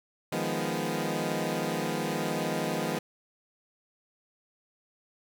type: chord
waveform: 15% pulse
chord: F half-diminished seventh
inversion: third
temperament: equal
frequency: 155.56 / 174.61 / 207.7 / 246.9 Hz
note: Eb3 / F3 / Ab3 / Cb4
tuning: 0 / 0 / 0 / 0 cents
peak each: -28 dBFS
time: 0.32-2.99 s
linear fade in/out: 5 ms
effects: none